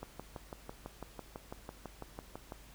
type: click train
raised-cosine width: 1 ms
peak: -28 dBFS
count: 16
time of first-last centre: 0.03-2.522 s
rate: 6.02 Hz
effects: added 50 Hz sine -57 dBFS peak until 2.74 s + pink hiss -58 dBFS RMS until 2.74 s